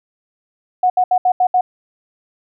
sine tone bursts at uneven times, 732 Hz, F#5, 19 cents flat, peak -10 dBFS, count 6, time 0.83-0.9 / 0.97-1.04 / 1.11-1.18 / 1.25-1.32 / 1.4-1.47 / 1.54-1.61 s, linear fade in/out 5 ms, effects none

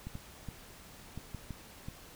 clicks, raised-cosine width 5 ms, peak -28 dBFS, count 7, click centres 0.07 / 0.154 / 0.487 / 1.176 / 1.347 / 1.507 / 1.885 s, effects pink hiss -53 dBFS RMS until 2.15 s

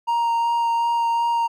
triangle tone with vibrato, 933 Hz, A#5, 1 cent sharp, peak -16 dBFS, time 0.07-1.48 s, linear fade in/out 20 ms, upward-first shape sine, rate 2.7 Hz, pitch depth 10 cents each way, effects none

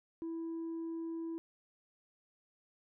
sine tone with tanh clipping, 329.6 Hz, E4, in tune, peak -38 dBFS, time 0.22-1.38 s, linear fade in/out 0 ms, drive 1 dB, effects none

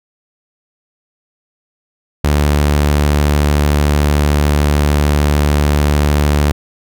sawtooth tone, 73.42 Hz, D2, in tune, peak -6 dBFS, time 2.24-6.52 s, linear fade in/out 5 ms, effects none

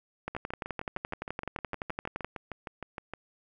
two click trains, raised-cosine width 0.5 ms, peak -18 / -22 dBFS, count 24 / 19, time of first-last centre 0.28-2.246 / 0.35-3.136 s, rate 11.7 / 6.46 Hz, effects none

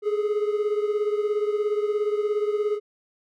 triangle beating tone pair, 415.3 / 432.3 Hz, G#4 / A4, 0 / -31 cents, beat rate 17 Hz, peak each -21 / -26 dBFS, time 0.02-2.8 s, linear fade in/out 50 ms, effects none

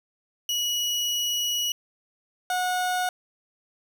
30% pulse tone pair in turn, 2918 / 729.5 Hz, F#7 / F#5, -25 / -25 cents, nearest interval 2 octaves, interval 2400 cents, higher first, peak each -21 dBFS, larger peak neither, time 0.49-1.72 / 2.5-3.09 s, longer first, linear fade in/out 2 ms, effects none

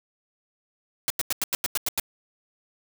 white noise bursts, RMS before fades -25 dBFS, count 9, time 1.08-1.998 s, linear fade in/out 0 ms, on 22 ms, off 90 ms, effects none

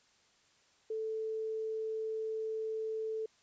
sine tone, 440 Hz, A4, in tune, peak -34 dBFS, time 0.9-3.26 s, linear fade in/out 5 ms, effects white hiss -68 dBFS RMS until 3.42 s + resampled to 16000 Hz

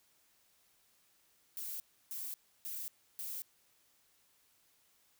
violet noise bursts, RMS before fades -42 dBFS, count 4, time 1.57-3.42 s, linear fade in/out 0 ms, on 230 ms, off 310 ms, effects white hiss -71 dBFS RMS until 5.19 s

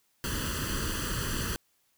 pink noise with comb filter, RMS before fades -32 dBFS, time 0.24-1.56 s, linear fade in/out 0 ms, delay 0.66 ms, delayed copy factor +0.85, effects white hiss -71 dBFS RMS until 1.97 s

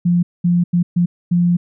sine tone bursts at uneven times, 174.61 Hz, F3, in tune, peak -11 dBFS, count 5, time 0.05-0.23 / 0.44-0.64 / 0.73-0.83 / 0.96-1.06 / 1.31-1.57 s, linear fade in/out 10 ms, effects none

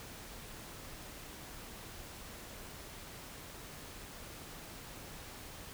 silence, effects pink hiss -49 dBFS RMS until 5.73 s

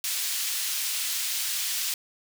pink high-pass noise, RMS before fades -29 dBFS, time 0.04-1.94 s, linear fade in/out 2 ms, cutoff 3300 Hz, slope 12 dB/octave, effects none

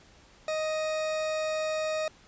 40% pulse tone, 624 Hz, D#5, 5 cents sharp, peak -27 dBFS, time 0.48-2.08 s, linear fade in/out 2 ms, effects pink hiss -57 dBFS RMS until 2.27 s + resampled to 16000 Hz

